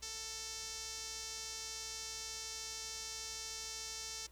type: tone with band-pass filter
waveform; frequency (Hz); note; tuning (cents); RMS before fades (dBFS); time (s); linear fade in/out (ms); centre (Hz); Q
sawtooth; 443.4; A4; +13; -45; 0.02-4.27; 10; 5800; 2.8
effects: added 60 Hz sine -60 dBFS peak until 4.31 s + pink hiss -66 dBFS RMS until 4.31 s